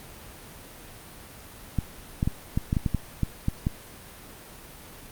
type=clicks; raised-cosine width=5 ms; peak=-11 dBFS; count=11; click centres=1.787 / 2.229 / 2.275 / 2.575 / 2.729 / 2.768 / 2.862 / 2.947 / 3.233 / 3.484 / 3.669 s; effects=pink hiss -45 dBFS RMS until 5.11 s + Opus 32 kbps